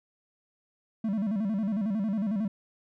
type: tone with vibrato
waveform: triangle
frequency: 207.7 Hz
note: G#3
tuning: in tune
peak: -24 dBFS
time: 1.04-2.48 s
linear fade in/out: 5 ms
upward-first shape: square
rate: 11 Hz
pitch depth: 120 cents each way
effects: none